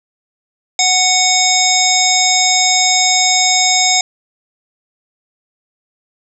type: harmonic tone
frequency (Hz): 740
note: F#5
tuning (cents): 0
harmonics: 1 / 3 / 5 / 7 / 9 / 10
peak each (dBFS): -17 / -17 / -17 / -17 / -17 / -17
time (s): 0.79-4.01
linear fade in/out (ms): 2
effects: none